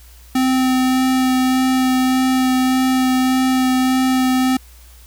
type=tone with vibrato; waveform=square; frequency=258.3 Hz; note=C4; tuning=22 cents flat; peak=-14 dBFS; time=0.35-4.57 s; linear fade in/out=5 ms; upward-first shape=sine; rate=1.7 Hz; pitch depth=9 cents each way; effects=added 60 Hz sine -41 dBFS peak until 5.06 s + white hiss -48 dBFS RMS until 5.06 s